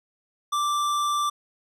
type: tone with hard clipping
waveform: sine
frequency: 1174.7 Hz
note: D6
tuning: in tune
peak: -24 dBFS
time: 0.52-1.3 s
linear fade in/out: 10 ms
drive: 15 dB
effects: none

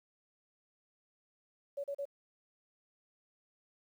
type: tone bursts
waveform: sine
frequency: 563 Hz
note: C#5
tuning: 27 cents sharp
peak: -35 dBFS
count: 3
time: 1.77-2.054 s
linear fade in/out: 10 ms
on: 70 ms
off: 37 ms
effects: 11-bit

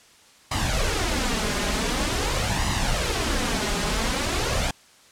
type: noise with flanger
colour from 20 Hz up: pink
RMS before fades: -24 dBFS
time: 0.51-4.71 s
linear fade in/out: 5 ms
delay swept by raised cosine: 1 to 4.9 ms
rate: 0.46 Hz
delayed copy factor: +0.6
effects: white hiss -53 dBFS RMS until 5.11 s + low-pass 8000 Hz 12 dB/octave

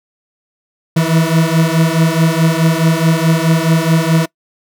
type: beating tone pair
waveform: 40% pulse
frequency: 160.4 / 165.1 Hz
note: E3 / E3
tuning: -47 / +3 cents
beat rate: 4.7 Hz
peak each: -12 dBFS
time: 0.96-4.26 s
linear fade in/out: 10 ms
effects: noise-tail reverb RT60 0.1 s tail -23 dB re dry

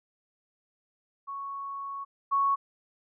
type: tone pair in turn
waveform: sine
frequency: 1108.7 / 1108.7 Hz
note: C#6 / C#6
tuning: 0 / 0 cents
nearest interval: unison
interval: 0 cents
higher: neither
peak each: -34 / -22 dBFS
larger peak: second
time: 1.27-2.05 / 2.31-2.56 s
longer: first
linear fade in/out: 20 ms
effects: none

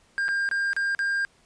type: tone with dropouts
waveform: triangle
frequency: 1602 Hz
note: G6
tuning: 37 cents sharp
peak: -21 dBFS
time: 0.18-1.25 s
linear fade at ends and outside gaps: 0 ms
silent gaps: 0.282-0.288 / 0.49-0.513 / 0.732-0.765 / 0.949-0.991 s
effects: pink hiss -61 dBFS RMS until 1.45 s + resampled to 22050 Hz

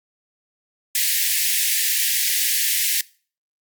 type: high-pass noise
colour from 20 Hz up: white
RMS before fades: -20 dBFS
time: 0.95-3.01 s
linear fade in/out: 2 ms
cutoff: 1700 Hz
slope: 96 dB/octave
effects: noise-tail reverb RT60 0.4 s tail -22 dB re dry + Opus 48 kbps

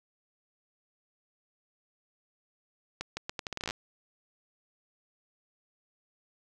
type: accelerating click train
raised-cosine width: 0.2 ms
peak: -17 dBFS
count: 14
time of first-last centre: 3.01-3.709 s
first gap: 160 ms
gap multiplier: 0.78
effects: none

